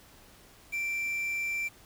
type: tone with quantisation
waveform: triangle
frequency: 2349 Hz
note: D7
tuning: in tune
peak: -28 dBFS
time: 0.72-1.69 s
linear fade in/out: 20 ms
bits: 8
effects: pink hiss -56 dBFS RMS until 1.85 s